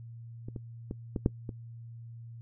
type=clicks; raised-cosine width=3 ms; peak=-28 / -26 / -22 / -18 / -11 / -24 dBFS; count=6; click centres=0.485 / 0.562 / 0.911 / 1.162 / 1.261 / 1.492 s; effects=noise-tail reverb RT60 0.1 s tail -21 dB re dry + added 116 Hz sine -43 dBFS peak until 2.41 s